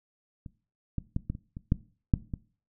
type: clicks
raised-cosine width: 5 ms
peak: -29 / -18 / -16 / -18 / -28 / -26 / -10 / -7 / -20 dBFS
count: 9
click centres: 0.462 / 0.983 / 1.164 / 1.3 / 1.351 / 1.569 / 1.721 / 2.138 / 2.338 s
effects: noise-tail reverb RT60 0.4 s tail -19 dB re dry